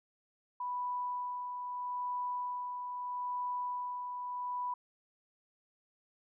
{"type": "tone with tremolo", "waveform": "sine", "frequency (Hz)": 987.8, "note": "B5", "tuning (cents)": 0, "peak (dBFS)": -33, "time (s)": [0.6, 4.74], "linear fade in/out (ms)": 5, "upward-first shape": "sine", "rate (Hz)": 0.78, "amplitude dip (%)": 40, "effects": []}